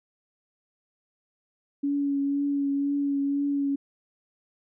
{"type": "tone with vibrato", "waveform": "sine", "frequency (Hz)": 281.7, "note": "C#4", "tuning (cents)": 28, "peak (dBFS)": -23, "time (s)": [1.83, 3.76], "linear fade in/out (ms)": 10, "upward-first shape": "triangle", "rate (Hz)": 2, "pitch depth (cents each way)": 21, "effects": []}